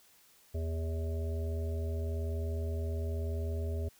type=harmonic tone; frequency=81 Hz; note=E2; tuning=30 cents flat; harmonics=1 / 3 / 5 / 7 / 8; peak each=-32 / -46 / -43 / -48 / -48 dBFS; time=0.54-3.89 s; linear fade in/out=10 ms; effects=white hiss -63 dBFS RMS until 3.99 s